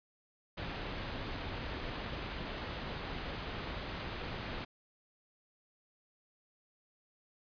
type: low-pass noise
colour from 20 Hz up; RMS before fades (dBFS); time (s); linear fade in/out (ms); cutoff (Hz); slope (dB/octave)
pink; -41; 0.57-4.65; 10; 4200; 24
effects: resampled to 11025 Hz